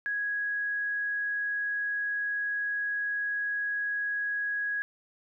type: tone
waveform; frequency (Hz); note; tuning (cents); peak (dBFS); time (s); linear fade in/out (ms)
sine; 1661.2; G#6; 0; -28; 0.06-4.82; 0
effects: none